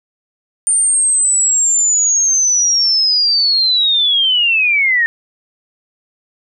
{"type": "linear sweep", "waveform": "sine", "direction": "down", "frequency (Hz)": [9020, 1809], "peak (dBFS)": -10, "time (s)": [0.67, 5.06], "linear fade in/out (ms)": 0, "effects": []}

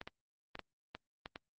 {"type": "clicks", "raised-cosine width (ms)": 0.3, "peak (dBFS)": -27, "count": 7, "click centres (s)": [0.014, 0.075, 0.554, 0.593, 0.95, 1.259, 1.359], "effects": ["Opus 32 kbps"]}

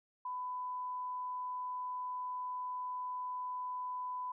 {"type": "tone", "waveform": "sine", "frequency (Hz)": 1000, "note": "B5", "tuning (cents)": 21, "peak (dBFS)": -37, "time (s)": [0.25, 4.32], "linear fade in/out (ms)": 5, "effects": []}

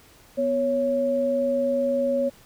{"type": "tone pair together", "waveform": "sine", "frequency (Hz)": [247.6, 554.4], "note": ["B3", "C#5"], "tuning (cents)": [5, 0], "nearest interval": "octave + major second", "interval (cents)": 1395, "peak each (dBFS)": [-27, -21], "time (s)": [0.37, 2.3], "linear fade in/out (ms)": 20, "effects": ["pink hiss -53 dBFS RMS until 2.45 s"]}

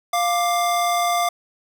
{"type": "tone pair together", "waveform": "square", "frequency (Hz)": [700, 1179.7], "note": ["F5", "D6"], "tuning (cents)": [4, 7], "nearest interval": "major sixth", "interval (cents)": 903, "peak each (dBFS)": [-20, -24], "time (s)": [0.13, 1.29], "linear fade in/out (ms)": 5, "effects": []}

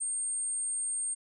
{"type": "tone", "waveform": "sine", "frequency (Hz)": 8610, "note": "C9", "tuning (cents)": 49, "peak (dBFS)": -30, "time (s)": [0, 1.15], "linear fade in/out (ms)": 20, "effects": []}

